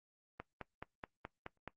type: click train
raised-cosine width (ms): 0.5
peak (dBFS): -28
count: 7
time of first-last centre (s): 0.4-1.677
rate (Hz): 4.7
effects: noise-tail reverb RT60 0.1 s tail -20 dB re dry + Opus 24 kbps